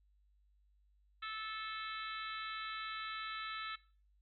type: harmonic tone with a mistuned harmonic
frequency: 437.1 Hz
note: A4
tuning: 11 cents flat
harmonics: 3 / 4 / 5 / 6 / 7 / 8 / 9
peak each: -43 / -48 / -51 / -51 / -53 / -53 / -51 dBFS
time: 1.22-3.76 s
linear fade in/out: 10 ms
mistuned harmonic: 7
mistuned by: +49 cents
effects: noise-tail reverb RT60 0.4 s tail -18 dB re dry + added 50 Hz sine -68 dBFS peak until 4.21 s